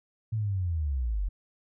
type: linear sweep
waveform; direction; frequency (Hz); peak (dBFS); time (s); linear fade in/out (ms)
sine; down; 113.2 to 42.66; -26; 0.32-1.29; 10
effects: none